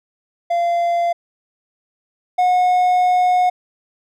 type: tone pair in turn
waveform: triangle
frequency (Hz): 689 / 726.2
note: F5 / F#5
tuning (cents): -24 / -33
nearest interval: minor second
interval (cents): 91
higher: second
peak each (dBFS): -13 / -10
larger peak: second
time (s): 0.5-1.13 / 2.38-3.5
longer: second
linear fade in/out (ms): 10
effects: none